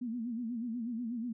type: tone with vibrato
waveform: sine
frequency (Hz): 234.8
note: A#3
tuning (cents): +13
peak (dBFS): -34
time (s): 0.01-1.33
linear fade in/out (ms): 10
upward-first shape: sine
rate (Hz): 8.2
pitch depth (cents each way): 110
effects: none